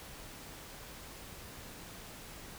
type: silence
effects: pink hiss -49 dBFS RMS until 2.58 s